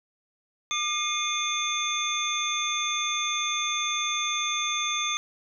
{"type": "tone cluster", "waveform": "sine", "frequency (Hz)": [1207, 2145, 2462, 3521, 6330], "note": ["D6", "C7", "D#7", "A7", "G8"], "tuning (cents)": [47, 42, -19, 0, 16], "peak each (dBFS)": [-31, -35, -34, -29, -32], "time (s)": [0.71, 5.17], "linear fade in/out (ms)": 0, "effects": []}